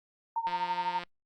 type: tone with tremolo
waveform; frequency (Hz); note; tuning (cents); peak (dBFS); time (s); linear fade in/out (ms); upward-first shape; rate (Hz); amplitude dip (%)
sine; 915; A#5; -32; -25; 0.36-0.99; 2; triangle; 12; 90
type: click train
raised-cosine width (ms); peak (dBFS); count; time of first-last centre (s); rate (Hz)
0.3; -24; 100; 0.47-1.036; 175
effects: noise-tail reverb RT60 0.1 s tail -25 dB re dry + Opus 48 kbps